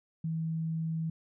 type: tone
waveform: sine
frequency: 161.8 Hz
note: E3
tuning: 32 cents flat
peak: -30 dBFS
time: 0.24-1.1 s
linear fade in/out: 5 ms
effects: none